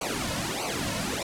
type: noise with flanger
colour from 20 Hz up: pink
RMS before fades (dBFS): -30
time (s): 0.01-1.23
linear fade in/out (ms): 5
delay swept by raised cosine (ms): 0.56 to 2.56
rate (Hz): 1.6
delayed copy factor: -1
effects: low-pass 10000 Hz 12 dB/octave